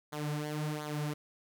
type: tone with flanger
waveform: sawtooth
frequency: 150.4 Hz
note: D3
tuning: 42 cents sharp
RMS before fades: -36 dBFS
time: 0.12-1.14 s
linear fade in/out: 10 ms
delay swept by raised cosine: 0.37 to 5.87 ms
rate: 1.4 Hz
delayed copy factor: -0.75
effects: none